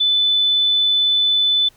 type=tone; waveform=sine; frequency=3502 Hz; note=A7; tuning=9 cents flat; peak=-13 dBFS; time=0-1.69 s; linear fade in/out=10 ms; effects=pink hiss -54 dBFS RMS until 1.76 s